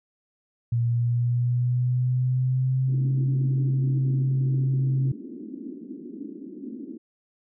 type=tone with pitch glide; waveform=sine; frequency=117.9 to 133.1 Hz; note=A#2 to C3; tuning=+20 to +30 cents; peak=-20 dBFS; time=0.72-5.12 s; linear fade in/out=5 ms; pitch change=+210 cents; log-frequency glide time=0.82-3.15 s
type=band-pass noise; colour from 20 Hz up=white; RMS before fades=-38 dBFS; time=2.88-6.98 s; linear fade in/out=10 ms; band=220 to 330 Hz; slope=48 dB/octave
effects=none